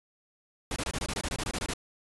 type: noise bursts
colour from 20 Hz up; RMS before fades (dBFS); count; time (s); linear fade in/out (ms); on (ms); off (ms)
pink; -32; 14; 0.71-1.736; 2; 51; 24
effects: resampled to 24000 Hz